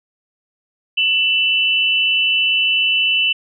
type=tone pair together; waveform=sine; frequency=2674 / 2979 Hz; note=E7 / F#7; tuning=+24 / +11 cents; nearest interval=major second; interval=187 cents; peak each=-16 dBFS; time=0.97-3.33 s; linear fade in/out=10 ms; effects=none